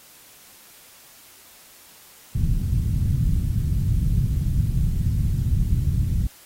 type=low-pass noise; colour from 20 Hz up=white; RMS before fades=-21 dBFS; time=2.35-6.27 s; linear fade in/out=5 ms; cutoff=140 Hz; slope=24 dB/octave; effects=white hiss -49 dBFS RMS until 6.45 s + AAC 48 kbps